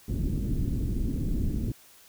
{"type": "low-pass noise", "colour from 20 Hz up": "pink", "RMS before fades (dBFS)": -28, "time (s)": [0.08, 1.72], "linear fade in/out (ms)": 5, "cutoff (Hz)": 290, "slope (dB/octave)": 24, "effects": ["white hiss -55 dBFS RMS until 2.08 s"]}